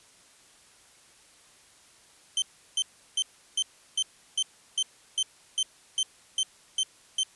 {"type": "tone bursts", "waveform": "sawtooth", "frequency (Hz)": 3100, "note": "G7", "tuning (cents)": -20, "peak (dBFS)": -20, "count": 13, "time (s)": [2.37, 7.233], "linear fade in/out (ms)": 2, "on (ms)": 51, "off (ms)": 350, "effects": ["white hiss -57 dBFS RMS until 7.35 s", "resampled to 24000 Hz"]}